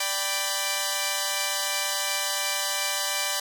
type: chord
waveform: 5% pulse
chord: G major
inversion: second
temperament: equal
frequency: 587.3 / 784 / 987.8 Hz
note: D5 / G5 / B5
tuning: 0 / 0 / 0 cents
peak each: -18 dBFS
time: 0-3.4 s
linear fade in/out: 5 ms
effects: none